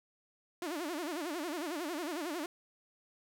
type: tone with vibrato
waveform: sawtooth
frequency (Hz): 322.9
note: E4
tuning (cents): -36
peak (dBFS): -32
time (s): 0.62-2.46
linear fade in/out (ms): 2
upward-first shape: sine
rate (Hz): 11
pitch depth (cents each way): 210
effects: none